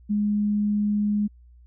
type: tone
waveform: sine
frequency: 207.7 Hz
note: G#3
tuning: in tune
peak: -20 dBFS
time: 0.09-1.28 s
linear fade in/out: 20 ms
effects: added 60 Hz sine -48 dBFS peak until 1.66 s